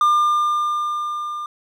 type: tone with level ramp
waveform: triangle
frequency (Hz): 1200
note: D6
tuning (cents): +37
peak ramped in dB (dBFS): -10 to -24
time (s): 0.01-1.46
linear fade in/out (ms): 2
effects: none